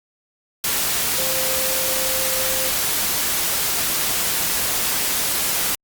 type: tone in noise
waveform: sine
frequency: 523.3 Hz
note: C5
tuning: in tune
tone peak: -28 dBFS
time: 1.18-2.69 s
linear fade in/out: 2 ms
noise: white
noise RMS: -21 dBFS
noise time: 0.64-5.75 s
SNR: -10 dB
effects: Opus 48 kbps